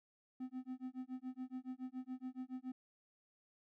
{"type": "tone with tremolo", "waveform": "triangle", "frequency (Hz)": 256.3, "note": "C4", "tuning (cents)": -36, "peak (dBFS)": -38, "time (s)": [0.4, 2.72], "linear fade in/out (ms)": 5, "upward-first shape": "sine", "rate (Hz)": 7.1, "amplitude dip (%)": 100, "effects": []}